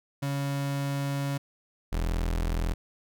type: tone pair in turn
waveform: 35% pulse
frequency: 140 / 41.71 Hz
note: C#3 / E1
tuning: +18 / +21 cents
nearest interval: octave + major sixth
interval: 2097 cents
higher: first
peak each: -26 / -24 dBFS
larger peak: second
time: 0.22-1.38 / 1.92-2.74 s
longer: first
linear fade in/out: 10 ms
effects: none